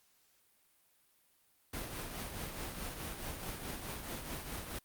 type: noise with tremolo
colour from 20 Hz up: pink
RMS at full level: -40 dBFS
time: 1.73-4.79 s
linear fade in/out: 5 ms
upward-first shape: triangle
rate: 4.7 Hz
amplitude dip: 50%
effects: white hiss -71 dBFS RMS until 4.84 s + Opus 48 kbps

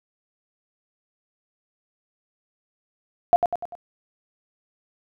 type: tone with echo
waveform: sine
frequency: 698.5 Hz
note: F5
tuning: in tune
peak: -10 dBFS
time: 3.33-3.36 s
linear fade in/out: 0 ms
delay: 98 ms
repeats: 4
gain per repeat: -6 dB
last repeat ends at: 3.752 s
effects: none

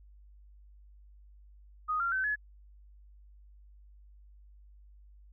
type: tone with pitch steps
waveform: sine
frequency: 1244.5 / 1380.9 / 1532.2 / 1700 Hz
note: D#6 / F6 / G6 / G#6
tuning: 0 / -20 / -40 / +40 cents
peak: -28 dBFS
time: 1.88-2.36 s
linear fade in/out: 20 ms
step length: 120 ms
effects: added 50 Hz sine -53 dBFS peak until 5.32 s

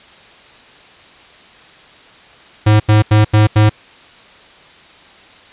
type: tone bursts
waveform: square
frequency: 106.7 Hz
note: G#2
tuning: 47 cents sharp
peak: -7 dBFS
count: 5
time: 2.66-3.696 s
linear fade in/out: 10 ms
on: 140 ms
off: 84 ms
effects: white hiss -42 dBFS RMS until 5.52 s + resampled to 8000 Hz

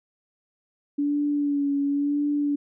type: tone with vibrato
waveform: sine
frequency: 286.6 Hz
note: D4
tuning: 42 cents flat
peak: -21 dBFS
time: 0.98-2.56 s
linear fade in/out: 10 ms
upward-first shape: sine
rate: 0.95 Hz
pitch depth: 30 cents each way
effects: none

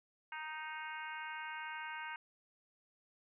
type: harmonic tone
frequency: 311.1 Hz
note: D#4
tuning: in tune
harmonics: 3 / 4 / 5 / 6 / 7 / 8 / 9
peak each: -46 / -53 / -46 / -54 / -50 / -55 / -54 dBFS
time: 0.32-2.16 s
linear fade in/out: 2 ms
effects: none

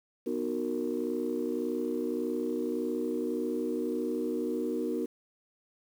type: chord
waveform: sine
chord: B major seventh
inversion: none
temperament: just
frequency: 246.9 / 308.7 / 370.4 / 463 Hz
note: B3 / D#4 / F#4 / A#4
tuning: 0 / -14 / +2 / -12 cents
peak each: -34 dBFS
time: 0.26-5.06 s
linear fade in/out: 10 ms
effects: tanh soft clip ceiling -21 dBFS + 9-bit

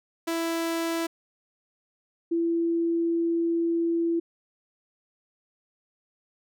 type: tone pair in turn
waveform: sawtooth / sine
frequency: 331.5 / 335.5 Hz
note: E4 / E4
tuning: +10 / +31 cents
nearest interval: unison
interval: 21 cents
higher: second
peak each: -22 dBFS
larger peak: neither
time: 0.27-1.07 / 2.31-4.2 s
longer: second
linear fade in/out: 10 ms
effects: none

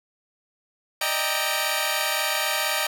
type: tone cluster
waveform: 10% pulse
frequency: 599 / 634 / 786 / 929 / 2314 Hz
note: D5 / D#5 / G5 / A#5 / D7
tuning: +34 / +32 / +4 / -6 / -26 cents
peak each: -21 dBFS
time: 1.01-2.87 s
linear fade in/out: 5 ms
effects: none

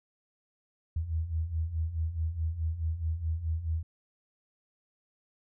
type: beating tone pair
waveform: sine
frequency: 77.78 / 82.48 Hz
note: D#2 / E2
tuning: 0 / +2 cents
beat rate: 4.7 Hz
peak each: -35 / -30 dBFS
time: 0.96-3.83 s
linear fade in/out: 5 ms
effects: none

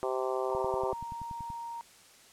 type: harmonic tone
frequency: 129.7 Hz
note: C3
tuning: 15 cents flat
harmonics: 3 / 4 / 5 / 6 / 7 / 8 / 9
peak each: -33 / -35 / -37 / -39 / -40 / -41 / -42 dBFS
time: 0.03-0.93 s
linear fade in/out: 0 ms
type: tone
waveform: sine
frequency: 932.3 Hz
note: A#5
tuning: in tune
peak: -37 dBFS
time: 0.5-1.81 s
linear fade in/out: 0 ms
type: click train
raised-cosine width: 5 ms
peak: -32 dBFS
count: 11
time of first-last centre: 0.55-1.502 s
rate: 10.5 Hz
effects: white hiss -57 dBFS RMS until 2.32 s + low-pass 10000 Hz 12 dB/octave

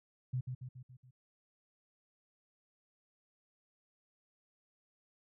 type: tone with echo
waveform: sine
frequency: 127 Hz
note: B2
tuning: 49 cents sharp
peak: -32 dBFS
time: 0.33-0.41 s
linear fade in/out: 10 ms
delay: 140 ms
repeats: 5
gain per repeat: -5 dB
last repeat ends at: 1.11 s
effects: none

